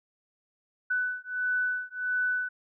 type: beating tone pair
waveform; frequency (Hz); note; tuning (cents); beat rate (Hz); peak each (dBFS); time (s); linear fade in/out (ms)
sine; 1494 / 1495.5; F#6 / F#6; +16 / +18; 1.5; -30; 0.9-2.49; 10
effects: none